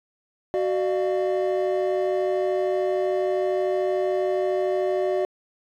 triangle tone cluster, 373.3 / 601 / 694 Hz, F#4 / D5 / F5, +15 / +40 / -11 cents, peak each -21 / -23 / -28 dBFS, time 0.54-5.25 s, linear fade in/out 0 ms, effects tanh soft clip ceiling -11 dBFS

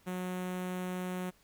sawtooth tone with notch filter, 182.4 Hz, F#3, 24 cents flat, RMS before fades -37 dBFS, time 0.06-1.31 s, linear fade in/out 20 ms, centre 4800 Hz, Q 1.3, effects pink hiss -66 dBFS RMS until 1.43 s

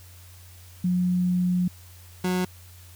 sine / 30% pulse tone pair in turn, 179.9 / 182.41 Hz, F#3 / F#3, -48 / -24 cents, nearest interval unison, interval 24 cents, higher second, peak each -20 dBFS, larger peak neither, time 0.84-1.68 / 2.24-2.45 s, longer first, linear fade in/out 5 ms, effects added 89 Hz sine -46 dBFS peak until 2.95 s + white hiss -52 dBFS RMS until 2.95 s

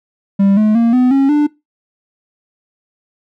triangle tone with pitch steps, 197.4 / 214 / 232.1 / 251.6 / 272.8 / 295.8 Hz, G3 / A3 / A#3 / B3 / C#4 / D4, +12 / -48 / -7 / +32 / -28 / +13 cents, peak -6 dBFS, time 0.39-1.47 s, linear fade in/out 10 ms, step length 180 ms, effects noise-tail reverb RT60 0.2 s tail -20 dB re dry

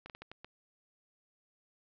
slowing click train, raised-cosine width 0.3 ms, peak -30 dBFS, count 6, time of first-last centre 0.06-0.446 s, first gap 38 ms, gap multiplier 1.36, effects low-pass 5000 Hz 12 dB/octave

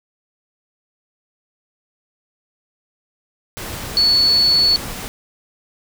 sine tone in noise, 4424 Hz, C#8, 4 cents flat, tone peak -11 dBFS, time 3.97-4.76 s, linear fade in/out 0 ms, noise pink, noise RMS -29 dBFS, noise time 3.57-5.08 s, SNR +15 dB, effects none

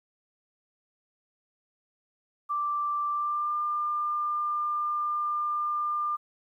sine tone with pitch glide, 1174.7 to 1198.7 Hz, D6 to D6, 0 to +35 cents, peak -26 dBFS, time 2.49-6.17 s, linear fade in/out 20 ms, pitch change +35 cents, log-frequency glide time 3.11-3.55 s, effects 11-bit

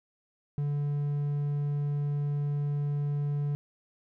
triangle tone, 144.9 Hz, D3, 23 cents flat, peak -25 dBFS, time 0.58-3.55 s, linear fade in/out 0 ms, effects none

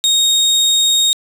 30% pulse tone, 3729 Hz, A#7, in tune, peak -8 dBFS, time 0.04-1.13 s, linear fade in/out 0 ms, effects resampled to 32000 Hz + 7-bit

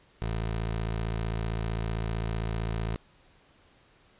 20% pulse tone, 55.5 Hz, A1, 16 cents sharp, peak -24 dBFS, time 0.22-2.96 s, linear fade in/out 0 ms, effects pink hiss -61 dBFS RMS until 4.19 s + resampled to 8000 Hz

